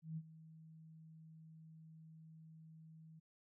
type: tone with ADSR envelope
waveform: sine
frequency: 159.8 Hz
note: D#3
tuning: 47 cents sharp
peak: -40 dBFS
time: 0.02-3.2 s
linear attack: 150 ms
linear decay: 50 ms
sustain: -16 dB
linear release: 14 ms
effects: none